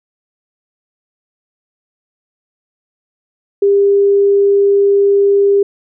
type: tone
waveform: sine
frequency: 400.2 Hz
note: G4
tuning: 36 cents sharp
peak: -7 dBFS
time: 3.62-5.63 s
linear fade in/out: 5 ms
effects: none